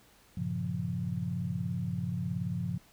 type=chord; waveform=sine; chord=G half-diminished seventh; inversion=none; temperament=equal with one note detuned; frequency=98 / 116.54 / 137.55 / 174.61 Hz; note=G2 / Bb2 / Db3 / F3; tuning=0 / 0 / -13 / 0 cents; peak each=-38 / -38 / -37 / -34 dBFS; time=0.37-2.78 s; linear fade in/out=5 ms; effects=pink hiss -61 dBFS RMS until 2.92 s